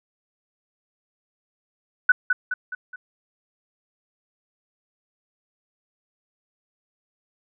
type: tone with echo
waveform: sine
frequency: 1491 Hz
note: F#6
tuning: 13 cents sharp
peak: -10 dBFS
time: 2.09-2.12 s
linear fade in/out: 5 ms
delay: 210 ms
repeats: 4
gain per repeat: -6 dB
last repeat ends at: 2.96 s
effects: none